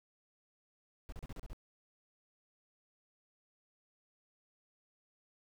brown noise bursts, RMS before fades -44 dBFS, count 7, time 1.09-1.531 s, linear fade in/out 0 ms, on 33 ms, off 35 ms, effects none

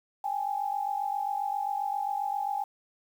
sine tone pair together, 798.5 / 846 Hz, G5 / G#5, +32 / +32 cents, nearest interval minor second, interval 100 cents, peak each -30 / -32 dBFS, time 0.24-2.64 s, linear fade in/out 5 ms, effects 9-bit

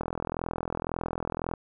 click train, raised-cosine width 1 ms, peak -16 dBFS, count 65, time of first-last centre 0.01-1.537 s, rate 41.9 Hz, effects none

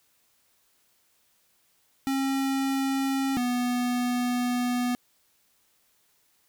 square tone pair in turn, 270.3 / 245.7 Hz, C#4 / B3, -44 / -9 cents, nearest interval major second, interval 165 cents, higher first, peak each -25 dBFS, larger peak neither, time 2.07-3.37 / 3.37-4.95 s, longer second, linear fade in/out 0 ms, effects white hiss -67 dBFS RMS until 6.48 s

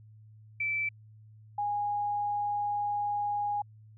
sine tone pair in turn, 2323 / 823.3 Hz, D7 / G#5, -20 / -15 cents, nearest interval octave + tritone, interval 1795 cents, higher first, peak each -28 dBFS, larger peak neither, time 0.6-0.89 / 1.58-3.62 s, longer second, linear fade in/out 5 ms, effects added 108 Hz sine -51 dBFS peak until 3.97 s

